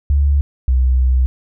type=tone pair in turn; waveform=sine; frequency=71 / 63.74 Hz; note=C#2 / C2; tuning=+42 / -45 cents; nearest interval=major second; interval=187 cents; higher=first; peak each=-10 dBFS; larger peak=neither; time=0.1-0.41 / 0.68-1.26 s; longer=second; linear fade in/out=0 ms; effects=none